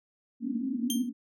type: band-pass noise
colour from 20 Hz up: pink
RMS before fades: -31 dBFS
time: 0.4-1.13 s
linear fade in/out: 50 ms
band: 230 to 280 Hz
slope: 96 dB/octave
type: tone with exponential decay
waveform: 15% pulse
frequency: 3174 Hz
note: G7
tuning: 21 cents sharp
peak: -20 dBFS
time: 0.9-1.09 s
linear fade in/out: 1 ms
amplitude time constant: 41 ms
effects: none